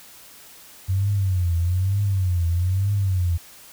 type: tone with vibrato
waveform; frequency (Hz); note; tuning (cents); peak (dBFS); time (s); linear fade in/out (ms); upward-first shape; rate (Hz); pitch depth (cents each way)
sine; 92.5; F#2; 0; -18; 0.88-3.38; 20; triangle; 1.1; 180
effects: white hiss -46 dBFS RMS until 3.72 s